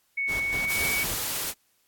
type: tone with pitch glide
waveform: sine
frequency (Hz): 2217 to 2253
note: C#7 to C#7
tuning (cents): 0 to +28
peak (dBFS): -25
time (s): 0.17-1.04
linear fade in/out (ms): 10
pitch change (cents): +28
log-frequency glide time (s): 0.38-0.93
type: noise with tremolo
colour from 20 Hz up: pink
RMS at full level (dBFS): -35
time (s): 0.27-1.17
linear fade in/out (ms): 50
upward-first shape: square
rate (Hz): 3.9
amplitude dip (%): 55
type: noise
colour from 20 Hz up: white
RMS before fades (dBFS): -30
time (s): 0.67-1.54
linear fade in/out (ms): 50
effects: white hiss -68 dBFS RMS until 1.87 s + AAC 64 kbps